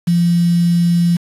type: tone with quantisation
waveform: sine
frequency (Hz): 172.3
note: F3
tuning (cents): -23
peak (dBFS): -10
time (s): 0.07-1.17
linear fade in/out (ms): 10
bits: 5
effects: resampled to 32000 Hz